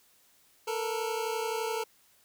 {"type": "tone pair together", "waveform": "25% pulse", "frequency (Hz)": [443.8, 475.5], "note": ["A4", "A#4"], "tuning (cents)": [15, 34], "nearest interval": "minor second", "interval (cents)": 119, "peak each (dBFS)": [-28, -32], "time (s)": [0.67, 1.84], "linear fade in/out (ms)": 10, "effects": ["white hiss -64 dBFS RMS until 2.24 s"]}